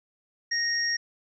sine tone pair together, 1864.7 / 5588 Hz, A#6 / F8, 0 / 0 cents, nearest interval octave + perfect fifth, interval 1900 cents, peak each -27 dBFS, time 0.51-0.97 s, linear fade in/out 10 ms, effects none

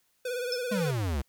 square tone with vibrato, 493.8 Hz, B4, in tune, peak -31 dBFS, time 0.25-0.91 s, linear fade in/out 5 ms, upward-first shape sine, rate 18 Hz, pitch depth 55 cents each way
sine tone with exponential decay, 5274 Hz, E8, in tune, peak -26 dBFS, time 0.52-0.66 s, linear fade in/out 2 ms, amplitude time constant 30 ms
square exponential sweep, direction down, 219.4 to 64.1 Hz, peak -28 dBFS, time 0.71-1.22 s, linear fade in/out 10 ms
effects white hiss -71 dBFS RMS until 1.28 s

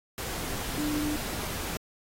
sine tone in noise, 298.7 Hz, D4, 29 cents sharp, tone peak -28 dBFS, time 0.78-1.16 s, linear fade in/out 0 ms, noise pink, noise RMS -35 dBFS, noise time 0.18-1.77 s, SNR +4 dB, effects AAC 48 kbps

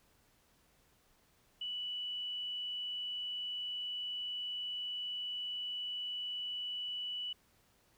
sine tone, 2960 Hz, F#7, in tune, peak -37 dBFS, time 1.61-7.33 s, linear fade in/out 5 ms, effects pink hiss -70 dBFS RMS until 7.97 s

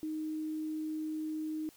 sine tone, 311.1 Hz, D#4, in tune, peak -34 dBFS, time 0.03-1.69 s, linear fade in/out 0 ms, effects white hiss -61 dBFS RMS until 1.76 s

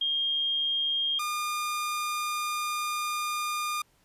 sine / sawtooth tone pair in turn, 3224 / 1211.5 Hz, G7 / D#6, +48 / -47 cents, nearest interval octave + perfect fourth, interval 1695 cents, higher first, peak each -25 / -25 dBFS, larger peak neither, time 0.01-1.19 / 1.19-3.82 s, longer second, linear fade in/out 5 ms, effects pink hiss -66 dBFS RMS until 4.04 s + resampled to 32000 Hz

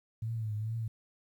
sine tone with vibrato, 110 Hz, A2, in tune, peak -32 dBFS, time 0.22-0.88 s, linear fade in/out 5 ms, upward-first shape triangle, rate 2.3 Hz, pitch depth 84 cents each way, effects 11-bit

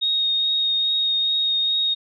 sine tone with vibrato, 3729 Hz, A#7, in tune, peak -18 dBFS, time 0.01-1.95 s, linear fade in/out 20 ms, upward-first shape triangle, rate 2.4 Hz, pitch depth 13 cents each way, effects none

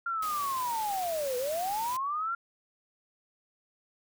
sine linear two-way sweep, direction down then up, 1396.9 to 484.4 to 1396.9 Hz, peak -29 dBFS, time 0.06-2.35 s, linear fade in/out 5 ms, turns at 1.37 s
white noise, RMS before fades -41 dBFS, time 0.22-1.97 s, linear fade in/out 5 ms
effects none

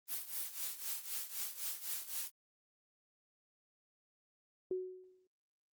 blue noise with tremolo, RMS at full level -38 dBFS, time 0.07-2.31 s, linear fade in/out 50 ms, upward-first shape triangle, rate 3.9 Hz, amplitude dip 85%
sine tone with exponential decay, 370 Hz, F#4, in tune, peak -32 dBFS, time 4.71-5.27 s, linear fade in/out 2 ms, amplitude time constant 120 ms
effects Opus 32 kbps

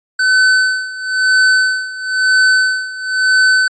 square tone with tremolo, 1517 Hz, F#6, 43 cents sharp, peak -8 dBFS, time 0.19-3.68 s, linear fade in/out 5 ms, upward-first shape sine, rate 1 Hz, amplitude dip 85%, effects resampled to 16000 Hz

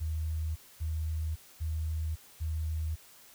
sine tone bursts, 79 Hz, D#2, 27 cents sharp, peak -30 dBFS, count 4, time 0-2.96 s, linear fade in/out 20 ms, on 560 ms, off 240 ms, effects white hiss -56 dBFS RMS until 3.34 s

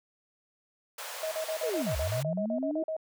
pink high-pass noise, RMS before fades -40 dBFS, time 0.98-2.23 s, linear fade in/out 5 ms, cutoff 480 Hz, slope 96 dB/octave
sine tone bursts, 634 Hz, D#5, 32 cents sharp, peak -30 dBFS, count 14, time 1.23-2.966 s, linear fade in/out 2 ms, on 85 ms, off 42 ms
sine linear two-way sweep, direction down then up, 521 to 60 to 331.7 Hz, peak -30 dBFS, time 1.63-2.83 s, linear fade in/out 5 ms, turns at 1.97 s
effects none

